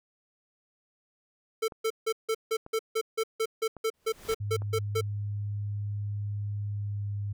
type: tone bursts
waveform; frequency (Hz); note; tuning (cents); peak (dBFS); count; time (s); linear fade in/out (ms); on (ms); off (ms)
square; 444.8; A4; +19; -26; 16; 1.62-5.012; 10; 62; 160
type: clicks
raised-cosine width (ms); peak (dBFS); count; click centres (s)
1; -30; 4; 1.722 / 2.664 / 3.767 / 4.62
type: noise with exponential growth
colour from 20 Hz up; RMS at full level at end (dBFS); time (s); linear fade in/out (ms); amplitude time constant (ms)
pink; -38; 3.94-4.34; 0; 86
type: tone with pitch glide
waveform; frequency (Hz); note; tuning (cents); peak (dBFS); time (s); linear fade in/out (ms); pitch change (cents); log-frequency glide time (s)
sine; 102.8 to 101.85; G#2 to G#2; -17 to -33; -30; 4.4-7.33; 10; -16; 6.68-7.1
effects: none